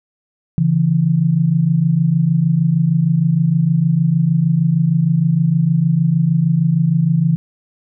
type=tone pair together; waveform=sine; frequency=140 / 166.49 Hz; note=C#3 / E3; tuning=+18 / +18 cents; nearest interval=minor third; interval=300 cents; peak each=-16 / -13 dBFS; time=0.58-7.36 s; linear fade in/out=0 ms; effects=none